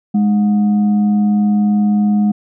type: tone with frequency modulation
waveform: sine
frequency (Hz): 207.4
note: G#3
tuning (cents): -2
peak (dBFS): -10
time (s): 0.14-2.32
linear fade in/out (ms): 10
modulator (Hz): 518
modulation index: 0.25
effects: none